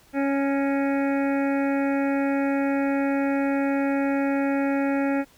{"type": "harmonic tone with a mistuned harmonic", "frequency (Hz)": 277.2, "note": "C#4", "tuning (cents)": 0, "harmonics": [1, 2, 3, 5, 6, 7, 8, 9], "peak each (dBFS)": [-22, -28, -32, -36, -38, -39, -40, -41], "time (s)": [0.13, 5.25], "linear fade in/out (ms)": 50, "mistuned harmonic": 7, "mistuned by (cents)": -32, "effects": ["pink hiss -56 dBFS RMS until 5.37 s"]}